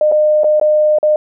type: tone with dropouts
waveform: sine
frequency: 608 Hz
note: D#5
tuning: 40 cents flat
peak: -8 dBFS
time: 0.01-1.16 s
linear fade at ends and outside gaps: 2 ms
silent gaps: 0.116-0.121 / 0.435-0.443 / 0.598-0.613 / 0.986-1.029 s
effects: none